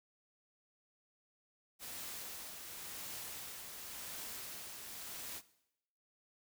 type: noise with tremolo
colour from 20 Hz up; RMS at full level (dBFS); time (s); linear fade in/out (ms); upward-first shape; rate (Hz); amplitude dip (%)
white; -45; 1.79-5.42; 50; triangle; 0.92; 40
effects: noise-tail reverb RT60 0.8 s tail -18 dB re dry